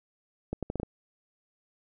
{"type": "accelerating click train", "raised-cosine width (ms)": 2, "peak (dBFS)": -18, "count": 6, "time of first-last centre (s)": [0.53, 0.832], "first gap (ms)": 97, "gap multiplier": 0.76, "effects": []}